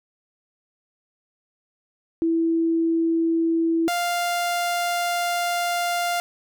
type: tone pair in turn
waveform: sine / sawtooth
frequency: 329.6 / 698.4 Hz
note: E4 / F5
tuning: 0 / 0 cents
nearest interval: octave + minor second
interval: 1300 cents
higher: second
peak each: -18 dBFS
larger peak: neither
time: 2.22-3.88 / 3.88-6.2 s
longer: second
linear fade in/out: 0 ms
effects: none